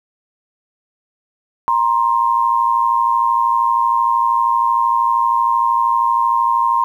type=tone pair together; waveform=sine; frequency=940 / 1052.9 Hz; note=A#5 / C6; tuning=+14 / +11 cents; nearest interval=major second; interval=197 cents; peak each=-15 dBFS; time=1.68-6.84 s; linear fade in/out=0 ms; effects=8-bit